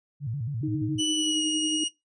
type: tone with vibrato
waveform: sine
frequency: 127.3 Hz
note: C3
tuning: 47 cents flat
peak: -28 dBFS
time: 0.2-1.01 s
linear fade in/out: 50 ms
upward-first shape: square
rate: 7.3 Hz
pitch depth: 210 cents each way
type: tone with tremolo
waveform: sine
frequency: 311.1 Hz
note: D#4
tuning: in tune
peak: -26 dBFS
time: 0.63-1.84 s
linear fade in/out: 5 ms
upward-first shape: sine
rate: 11 Hz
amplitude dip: 45%
type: tone with pitch glide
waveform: sawtooth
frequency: 2969 to 2879 Hz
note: F#7 to F#7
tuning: +5 to -48 cents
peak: -22 dBFS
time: 0.98-1.89 s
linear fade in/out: 20 ms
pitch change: -53 cents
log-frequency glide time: 1.14-1.44 s
effects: noise-tail reverb RT60 0.2 s tail -21 dB re dry + resampled to 22050 Hz